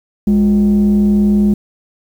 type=tone with frequency modulation; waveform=sine; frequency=206.3 Hz; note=G#3; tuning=11 cents flat; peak=-7 dBFS; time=0.27-1.54 s; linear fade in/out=5 ms; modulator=150 Hz; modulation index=0.41; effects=tanh soft clip ceiling -5 dBFS + 7-bit